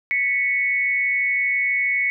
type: tone pair together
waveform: sine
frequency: 1969.6 / 2217 Hz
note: B6 / C#7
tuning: -5 / 0 cents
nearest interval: major second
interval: 205 cents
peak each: -24 / -19 dBFS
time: 0.11-2.1 s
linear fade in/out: 0 ms
effects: none